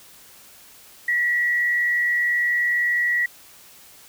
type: tone with frequency modulation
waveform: sine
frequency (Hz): 1929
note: B6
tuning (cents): -41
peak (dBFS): -18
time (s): 1.08-3.26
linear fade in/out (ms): 5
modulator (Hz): 119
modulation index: 0.3
effects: white hiss -48 dBFS RMS until 4.08 s